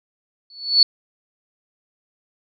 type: tone with exponential growth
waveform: sine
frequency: 4435 Hz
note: C#8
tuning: in tune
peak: -6 dBFS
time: 0.5-0.83 s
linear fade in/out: 2 ms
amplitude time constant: 71 ms
effects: none